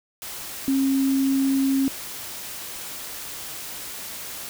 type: tone in noise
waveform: sine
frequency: 270.1 Hz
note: C#4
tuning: 45 cents flat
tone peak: -18 dBFS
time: 0.68-1.88 s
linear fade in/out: 0 ms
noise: white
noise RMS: -35 dBFS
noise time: 0.22-4.49 s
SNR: +14 dB
effects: none